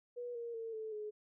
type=tone with pitch steps; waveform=sine; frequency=485.4 / 469.1 / 453.4 / 438.2 / 423.5 Hz; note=B4 / A#4 / A#4 / A4 / G#4; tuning=-30 / +11 / -48 / -7 / +34 cents; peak=-40 dBFS; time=0.16-1.11 s; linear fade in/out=20 ms; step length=190 ms; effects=none